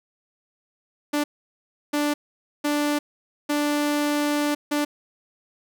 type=tone bursts at uneven times; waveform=sawtooth; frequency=293.7 Hz; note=D4; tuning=in tune; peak=-17 dBFS; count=5; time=1.13-1.24 / 1.93-2.14 / 2.64-2.99 / 3.49-4.55 / 4.71-4.85 s; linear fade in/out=10 ms; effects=none